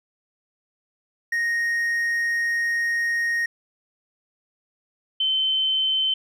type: tone pair in turn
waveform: triangle / sine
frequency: 1864.7 / 3077 Hz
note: A#6 / G7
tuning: 0 / -33 cents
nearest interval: major sixth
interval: 867 cents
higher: second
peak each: -19 dBFS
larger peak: neither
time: 1.32-3.46 / 5.2-6.14 s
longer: first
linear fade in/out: 5 ms
effects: none